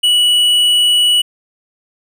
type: tone with tanh clipping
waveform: sine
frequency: 2941 Hz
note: F#7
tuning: 11 cents flat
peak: -10 dBFS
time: 0.03-1.22 s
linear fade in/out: 10 ms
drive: 9 dB
effects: none